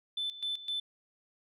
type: tone with tremolo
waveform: sine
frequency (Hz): 3520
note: A7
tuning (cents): 0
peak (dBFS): -30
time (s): 0.17-0.8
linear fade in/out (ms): 5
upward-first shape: square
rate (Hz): 3.9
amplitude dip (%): 80
effects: tanh soft clip ceiling -28 dBFS